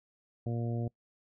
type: harmonic tone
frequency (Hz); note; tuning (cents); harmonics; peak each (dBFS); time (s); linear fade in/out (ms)
117.5; A#2; +14; 1 / 2 / 3 / 4 / 5 / 6; -32 / -38 / -42 / -44 / -46 / -48; 0.46-0.88; 5
effects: noise-tail reverb RT60 0.1 s tail -23 dB re dry